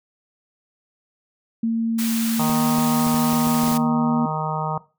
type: tone with pitch glide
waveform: sine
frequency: 227.6 to 236.3 Hz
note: A#3 to A#3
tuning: -41 to +24 cents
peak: -18 dBFS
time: 1.63-4.26 s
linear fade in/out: 5 ms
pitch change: +65 cents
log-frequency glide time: 2.36-2.64 s
type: high-pass noise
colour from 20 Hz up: white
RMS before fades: -29 dBFS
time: 1.98-3.78 s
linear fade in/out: 10 ms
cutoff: 850 Hz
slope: 12 dB/octave
type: harmonic tone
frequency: 155.56 Hz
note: D#3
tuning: in tune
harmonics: 1 / 3 / 4 / 5 / 6 / 7 / 8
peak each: -26 / -34 / -33 / -29 / -28 / -34 / -31 dBFS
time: 2.39-4.78 s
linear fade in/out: 5 ms
type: clicks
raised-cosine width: 2 ms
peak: -20 dBFS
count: 9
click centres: 2.498 / 2.784 / 3.067 / 3.143 / 3.332 / 3.471 / 3.635 / 3.681 / 3.718 s
effects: noise-tail reverb RT60 0.3 s tail -18 dB re dry